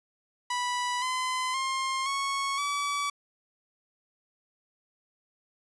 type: tone with pitch steps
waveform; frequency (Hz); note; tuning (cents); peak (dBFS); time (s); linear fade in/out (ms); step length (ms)
sawtooth; 984 / 1022.2 / 1062 / 1103.2 / 1146.1; B5 / C6 / C6 / C#6 / D6; -7 / -41 / +25 / -9 / -43; -24; 0.5-3.1; 5; 520
effects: resampled to 22050 Hz